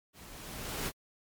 pink noise with level ramp, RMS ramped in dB -53 to -33 dBFS, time 0.13-0.92 s, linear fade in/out 50 ms, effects MP3 96 kbps

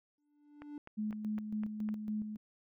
triangle tone with exponential growth, 293.7 Hz, D4, in tune, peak -38 dBFS, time 0.18-0.78 s, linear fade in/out 2 ms, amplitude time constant 130 ms
click train, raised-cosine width 0.5 ms, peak -34 dBFS, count 6, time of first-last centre 0.62-1.889 s, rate 3.94 Hz
sine tone with tremolo, 213.2 Hz, G#3, 46 cents sharp, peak -33 dBFS, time 0.97-2.37 s, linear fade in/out 20 ms, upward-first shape square, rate 3.6 Hz, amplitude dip 50%
effects none

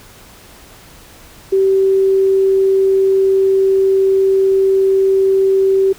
sine tone, 385.9 Hz, G4, 27 cents flat, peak -9 dBFS, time 1.52-5.93 s, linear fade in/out 10 ms, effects pink hiss -41 dBFS RMS until 5.98 s

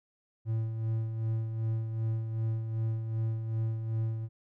triangle tone with tremolo, 111.9 Hz, A2, 30 cents sharp, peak -25 dBFS, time 0.45-4.29 s, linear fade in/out 50 ms, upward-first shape sine, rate 2.6 Hz, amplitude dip 50%, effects none

